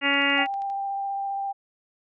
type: harmonic tone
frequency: 280.4 Hz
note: C#4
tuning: 20 cents sharp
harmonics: 1 / 2 / 3 / 4 / 5 / 6 / 7 / 8 / 9 / 10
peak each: -28 / -32 / -32 / -33 / -30 / -33 / -24 / -30 / -31 / -26 dBFS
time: 0.01-0.47 s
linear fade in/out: 50 ms
type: click train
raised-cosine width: 0.2 ms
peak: -32 dBFS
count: 8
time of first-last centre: 0.14-0.7 s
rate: 12.5 Hz
type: tone with vibrato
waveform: sine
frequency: 791 Hz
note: G5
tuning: 15 cents sharp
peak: -26 dBFS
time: 0.37-1.53 s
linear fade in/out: 20 ms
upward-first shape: sine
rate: 15 Hz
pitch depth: 10 cents each way
effects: none